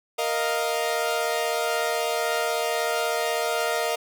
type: chord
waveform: sawtooth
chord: Bb suspended fourth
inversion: none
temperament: equal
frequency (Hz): 466.2 / 622.3 / 698.5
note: Bb4 / Eb5 / F5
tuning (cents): 0 / 0 / 0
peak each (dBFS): -24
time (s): 0.18-3.96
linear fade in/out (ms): 10
effects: none